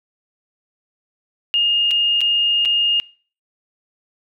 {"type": "tone with dropouts", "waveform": "sine", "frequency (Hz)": 2837, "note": "F7", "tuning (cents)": 27, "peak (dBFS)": -14, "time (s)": [1.54, 3], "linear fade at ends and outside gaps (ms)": 0, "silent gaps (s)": [[1.909, 1.913], [2.207, 2.214], [2.651, 2.656]], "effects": ["noise-tail reverb RT60 0.4 s tail -21 dB re dry"]}